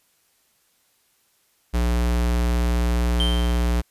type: tone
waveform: square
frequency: 59.5 Hz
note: A#1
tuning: 36 cents sharp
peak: -19 dBFS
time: 1.73-3.82 s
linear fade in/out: 20 ms
type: tone with exponential decay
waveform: triangle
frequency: 3136 Hz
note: G7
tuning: in tune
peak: -19 dBFS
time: 3.2-3.8 s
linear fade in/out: 1 ms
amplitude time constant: 130 ms
effects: white hiss -64 dBFS RMS until 3.9 s + resampled to 32000 Hz